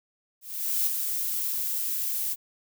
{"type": "noise with ADSR envelope", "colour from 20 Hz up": "violet", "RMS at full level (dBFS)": -24, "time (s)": [0.41, 2.36], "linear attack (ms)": 460, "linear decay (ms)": 8, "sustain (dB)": -5, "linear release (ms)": 38, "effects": []}